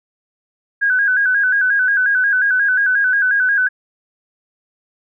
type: tone with vibrato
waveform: sine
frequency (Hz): 1568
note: G6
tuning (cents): 0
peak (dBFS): -12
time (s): 0.81-3.69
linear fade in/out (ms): 20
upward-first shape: square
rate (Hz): 5.6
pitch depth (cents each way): 70
effects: none